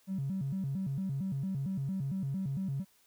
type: tone with vibrato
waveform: triangle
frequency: 162.1 Hz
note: E3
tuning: 29 cents flat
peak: -28 dBFS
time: 0.07-2.85 s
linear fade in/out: 50 ms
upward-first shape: square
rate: 4.4 Hz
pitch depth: 290 cents each way
effects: tanh soft clip ceiling -29 dBFS + white hiss -67 dBFS RMS until 3.06 s